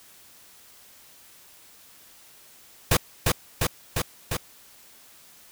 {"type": "noise with echo", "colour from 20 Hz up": "pink", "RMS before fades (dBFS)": -19, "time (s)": [2.91, 2.97], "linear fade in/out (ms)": 5, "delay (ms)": 350, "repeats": 4, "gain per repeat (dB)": -2, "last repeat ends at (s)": 4.37, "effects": ["white hiss -52 dBFS RMS until 5.51 s"]}